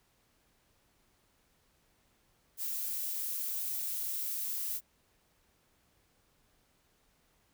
violet noise, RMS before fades -36 dBFS, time 2.57-4.81 s, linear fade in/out 50 ms, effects pink hiss -71 dBFS RMS until 7.53 s

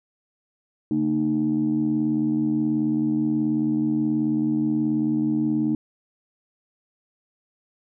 sine tone cluster, 142.5 / 227.4 / 306 Hz, C#3 / A#3 / D#4, +48 / -43 / -29 cents, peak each -30 / -23 / -21 dBFS, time 0.91-5.75 s, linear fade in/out 2 ms, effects tanh soft clip ceiling -13 dBFS

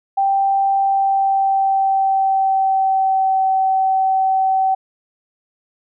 sine tone with pitch glide, 784 to 764.8 Hz, G5 to G5, 0 to -43 cents, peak -13 dBFS, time 0.17-4.75 s, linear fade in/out 10 ms, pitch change -43 cents, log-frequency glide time 0.77-3.47 s, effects none

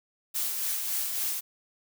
blue noise with tremolo, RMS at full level -29 dBFS, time 0.34-1.41 s, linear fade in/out 20 ms, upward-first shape sine, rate 3.6 Hz, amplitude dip 35%, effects none

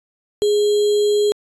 sine tone with sample-and-hold, 415.3 Hz, G#4, in tune, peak -13 dBFS, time 0.42-1.32 s, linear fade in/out 0 ms, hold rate 3675 Hz, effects resampled to 24000 Hz

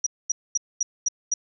sine tone bursts, 5790 Hz, F#8, 38 cents flat, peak -19 dBFS, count 6, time 0.04-1.34 s, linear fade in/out 5 ms, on 25 ms, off 230 ms, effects none

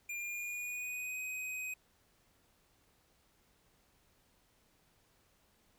square tone with pitch glide, 2401 to 2513 Hz, D7 to D#7, +38 to +17 cents, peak -39 dBFS, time 0.09-1.74 s, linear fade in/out 5 ms, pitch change +79 cents, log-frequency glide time 0.19-1.2 s, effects pink hiss -71 dBFS RMS until 5.78 s

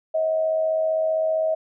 sine tone with amplitude modulation, 637 Hz, D#5, 41 cents sharp, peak -17 dBFS, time 0.14-1.55 s, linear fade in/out 10 ms, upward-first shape sine, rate 95.4 Hz, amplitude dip 45%, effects none

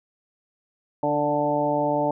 harmonic tone with a mistuned harmonic, 147 Hz, D3, 2 cents sharp, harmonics 1 / 2 / 3 / 4 / 5 / 6, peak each -33 / -27 / -31 / -24 / -29 / -26 dBFS, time 1.03-2.11 s, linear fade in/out 2 ms, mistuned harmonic 3, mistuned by +22 cents, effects none

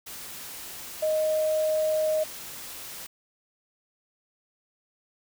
sine tone in noise, 622.3 Hz, D#5, in tune, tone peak -22 dBFS, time 1.02-2.24 s, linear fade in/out 10 ms, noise white, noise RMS -40 dBFS, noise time 0.06-3.07 s, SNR +15 dB, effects none

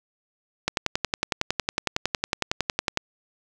click train, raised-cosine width 0.2 ms, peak -5 dBFS, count 26, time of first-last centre 0.68-2.974 s, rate 10.9 Hz, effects none

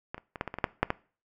clicks, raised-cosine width 0.5 ms, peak -20 / -27 / -23 / -14 / -19 / -21 / -19 / -8 / -7 / -11 dBFS, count 10, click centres 0.145 / 0.18 / 0.358 / 0.411 / 0.477 / 0.541 / 0.586 / 0.642 / 0.83 / 0.904 s, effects noise-tail reverb RT60 0.4 s tail -21 dB re dry

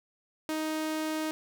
sawtooth tone, 312.5 Hz, D#4, 8 cents sharp, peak -26 dBFS, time 0.49-1.31 s, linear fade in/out 0 ms, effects none

